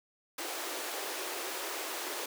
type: high-pass noise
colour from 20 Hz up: pink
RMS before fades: -38 dBFS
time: 0.38-2.26 s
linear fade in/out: 5 ms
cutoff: 320 Hz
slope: 48 dB/octave
effects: none